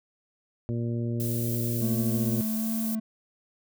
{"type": "harmonic tone", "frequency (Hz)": 117.6, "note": "A#2", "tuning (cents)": 16, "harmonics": [1, 2, 3, 4, 5], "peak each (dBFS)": [-28, -32, -36, -43, -44], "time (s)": [0.69, 2.41], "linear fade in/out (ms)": 0}
{"type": "noise", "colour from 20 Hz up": "violet", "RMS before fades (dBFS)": -35, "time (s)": [1.2, 2.95], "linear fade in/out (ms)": 0}
{"type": "tone with vibrato", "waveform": "triangle", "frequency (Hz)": 220, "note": "A3", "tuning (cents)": 0, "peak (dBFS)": -25, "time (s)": [1.81, 3], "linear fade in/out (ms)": 10, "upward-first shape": "sine", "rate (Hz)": 1.3, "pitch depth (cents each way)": 20}
{"effects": []}